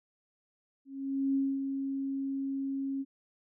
sine tone with ADSR envelope, 272.3 Hz, C#4, 31 cents flat, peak -25 dBFS, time 0.85-3.05 s, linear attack 500 ms, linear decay 240 ms, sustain -6 dB, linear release 40 ms, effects none

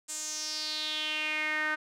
sawtooth tone with band-pass filter sweep, 307.3 Hz, D#4, 21 cents flat, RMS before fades -33 dBFS, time 0.08-1.76 s, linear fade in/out 20 ms, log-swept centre 7800 to 1600 Hz, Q 4.8, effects none

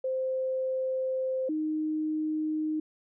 sine tone pair in turn, 521 / 309.8 Hz, C5 / D#4, -7 / -7 cents, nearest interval major sixth, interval 900 cents, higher first, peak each -27 dBFS, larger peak neither, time 0.04-1.49 / 1.49-2.8 s, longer first, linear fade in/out 5 ms, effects none

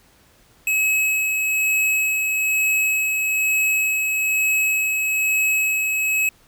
square tone with tremolo, 2567 Hz, E7, 47 cents flat, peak -17 dBFS, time 0.67-6.29 s, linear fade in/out 2 ms, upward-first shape sine, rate 1.1 Hz, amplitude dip 30%, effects pink hiss -55 dBFS RMS until 6.47 s

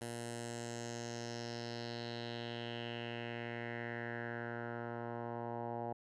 10% pulse tone with low-pass filter sweep, 117.9 Hz, A#2, 20 cents sharp, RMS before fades -43 dBFS, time 0.01-5.93 s, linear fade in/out 5 ms, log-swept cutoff 10000 to 820 Hz, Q 3.6, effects none

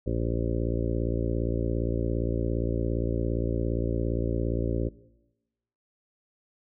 harmonic tone, 57.4 Hz, A#1, 26 cents flat, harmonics 1 / 2 / 3 / 4 / 5 / 6 / 7 / 8 / 9 / 10, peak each -30 / -31 / -41 / -35 / -35 / -35 / -36 / -44 / -37 / -42 dBFS, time 0.06-4.89 s, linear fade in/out 10 ms, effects noise-tail reverb RT60 1.0 s tail -19 dB re dry

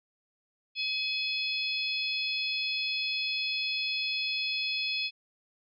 harmonic tone, 848 Hz, G#5, 36 cents sharp, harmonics 3 / 4 / 5 / 6, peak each -32 / -34 / -36 / -38 dBFS, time 0.75-5.11 s, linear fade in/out 50 ms, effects none

